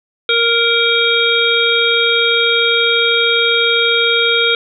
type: harmonic tone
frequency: 466.2 Hz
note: A#4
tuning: in tune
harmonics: 1 / 3 / 5 / 7 / 8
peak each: -17 / -17 / -17 / -17 / -17 dBFS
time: 0.29-4.55 s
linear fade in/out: 2 ms
effects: none